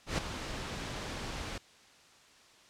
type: noise with ADSR envelope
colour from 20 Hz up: pink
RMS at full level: -30 dBFS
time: 0.06-1.58 s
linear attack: 120 ms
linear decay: 9 ms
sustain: -9 dB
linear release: 4 ms
effects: white hiss -59 dBFS RMS until 2.69 s + low-pass 6000 Hz 12 dB/octave